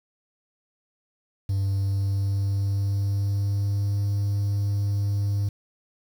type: tone with pitch glide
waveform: triangle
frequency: 98 to 101.16 Hz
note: G2 to G#2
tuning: 0 to -45 cents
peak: -19 dBFS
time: 1.49-5.49 s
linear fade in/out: 5 ms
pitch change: +55 cents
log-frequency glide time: 1.63-4.01 s
effects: tanh soft clip ceiling -15 dBFS + 8-bit